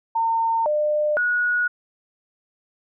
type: tone with pitch steps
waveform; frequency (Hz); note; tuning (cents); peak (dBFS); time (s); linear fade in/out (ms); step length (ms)
sine; 910 / 601 / 1457; A#5 / D5 / F#6; -42 / +40 / -27; -18; 0.15-1.68; 10; 510
effects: none